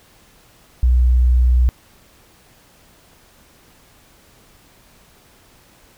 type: tone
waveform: sine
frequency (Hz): 61.74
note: B1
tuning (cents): 0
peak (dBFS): -10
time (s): 0.83-1.69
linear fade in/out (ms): 0
effects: pink hiss -51 dBFS RMS until 5.97 s